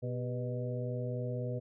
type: harmonic tone with a mistuned harmonic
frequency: 123.47 Hz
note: B2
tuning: in tune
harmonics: 1 / 2 / 3 / 4 / 5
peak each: -35 / -43 / -45 / -40 / -44 dBFS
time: 0.02-1.6 s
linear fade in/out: 20 ms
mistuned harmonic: 3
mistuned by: +87 cents
effects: none